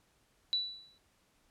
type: tone with exponential decay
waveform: sine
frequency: 3951 Hz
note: B7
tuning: in tune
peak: -26 dBFS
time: 0.53-0.98 s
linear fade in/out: 0 ms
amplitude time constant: 96 ms
effects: pink hiss -71 dBFS RMS until 1.5 s + low-pass 12000 Hz 12 dB/octave